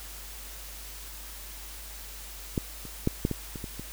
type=clicks; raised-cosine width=3 ms; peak=-13 / -29 / -10 / -11 / -16 / -24 / -23 / -24 dBFS; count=8; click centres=2.578 / 2.853 / 3.074 / 3.251 / 3.313 / 3.558 / 3.642 / 3.796 s; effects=added 50 Hz sine -44 dBFS peak until 3.92 s + white hiss -44 dBFS RMS until 3.92 s